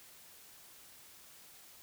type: silence
effects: white hiss -57 dBFS RMS until 1.82 s